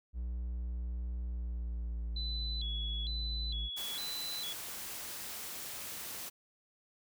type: tone with pitch glide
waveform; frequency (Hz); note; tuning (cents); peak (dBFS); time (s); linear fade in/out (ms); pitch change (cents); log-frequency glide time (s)
triangle; 60.1 to 56.08; B1 to A1; -46 to +34; -33; 0.13-3.7; 50; -120; 1.24-2.41
type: tone with vibrato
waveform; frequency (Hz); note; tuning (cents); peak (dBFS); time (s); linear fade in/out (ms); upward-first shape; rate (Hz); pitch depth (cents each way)
sine; 3676; A#7; -25; -38; 2.16-4.53; 5; square; 1.1; 150
type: noise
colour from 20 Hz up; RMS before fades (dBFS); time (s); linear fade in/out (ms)
white; -43; 3.76-6.3; 20
effects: none